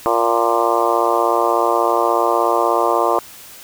harmonic tone with a mistuned harmonic, 116.54 Hz, A#2, in tune, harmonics 3 / 4 / 5 / 6 / 7 / 8 / 9 / 10, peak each -22 / -21 / -21 / -21 / -24 / -23 / -20 / -23 dBFS, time 0.06-3.19 s, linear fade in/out 0 ms, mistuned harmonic 10, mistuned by +34 cents, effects white hiss -39 dBFS RMS until 3.63 s

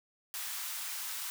white high-pass noise, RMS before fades -39 dBFS, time 0.34-1.3 s, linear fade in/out 0 ms, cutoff 870 Hz, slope 24 dB/octave, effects none

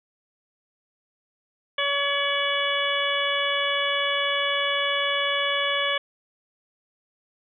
harmonic tone with a mistuned harmonic, 566 Hz, C#5, 36 cents sharp, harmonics 1 / 2 / 3 / 4 / 5 / 6, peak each -29 / -29 / -29 / -29 / -29 / -29 dBFS, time 1.78-5.98 s, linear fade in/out 5 ms, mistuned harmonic 5, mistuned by +71 cents, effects none

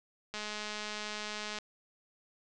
click train, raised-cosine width 0.2 ms, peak -22 dBFS, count 264, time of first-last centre 0.34-1.586 s, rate 211 Hz, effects resampled to 22050 Hz

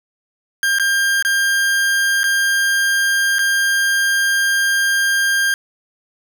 40% pulse tone with dropouts, 1600 Hz, G6, 35 cents sharp, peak -13 dBFS, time 0.63-5.54 s, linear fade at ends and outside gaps 1 ms, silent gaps 0.786-0.797 / 1.225-1.249 / 2.233-2.24 / 3.385-3.391 s, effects none

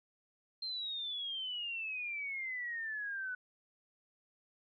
sine exponential sweep, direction down, 4186 to 1481 Hz, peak -37 dBFS, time 0.62-3.35 s, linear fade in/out 5 ms, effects none

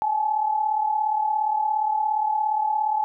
sine tone pair together, 824.8 / 862 Hz, G#5 / A5, -12 / -36 cents, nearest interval minor second, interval 76 cents, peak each -27 / -21 dBFS, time 0.02-3.04 s, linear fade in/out 0 ms, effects none

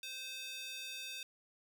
square tone with high-pass filter, 519 Hz, C5, 14 cents flat, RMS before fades -45 dBFS, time 0.03-1.23 s, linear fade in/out 2 ms, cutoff 3100 Hz, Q 2.6, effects none

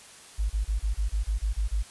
sine tone bursts, 51.91 Hz, G#1, in tune, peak -23 dBFS, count 10, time 0.38-1.832 s, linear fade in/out 20 ms, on 120 ms, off 28 ms, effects white hiss -49 dBFS RMS until 1.9 s + resampled to 24000 Hz

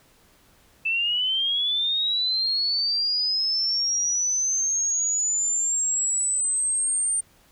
sine linear sweep, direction up, 2631 to 8870 Hz, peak -21 dBFS, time 0.85-7.21 s, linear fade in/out 10 ms, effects pink hiss -58 dBFS RMS until 7.51 s

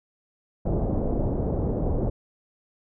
pink low-pass noise, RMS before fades -25 dBFS, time 0.65-2.1 s, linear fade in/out 10 ms, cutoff 630 Hz, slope 24 dB/octave, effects none

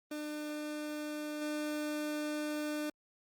30% pulse tone with level steps, 300.4 Hz, D4, 39 cents sharp, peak -35 / -32 dBFS, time 0.11-2.9 s, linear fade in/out 5 ms, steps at 1.41 s, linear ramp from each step 10 ms, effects Opus 32 kbps

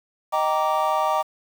triangle chord, Eb major seventh, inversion none, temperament just, 622.3 / 777.8 / 933.4 / 1166.7 Hz, Eb5 / G5 / Bb5 / D6, 0 / -14 / +2 / -12 cents, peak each -23 dBFS, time 0.32-1.23 s, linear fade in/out 20 ms, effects 7-bit

